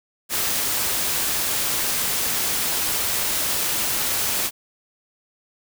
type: noise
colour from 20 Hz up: white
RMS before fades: -23 dBFS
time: 0.29-4.51 s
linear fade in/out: 50 ms
effects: none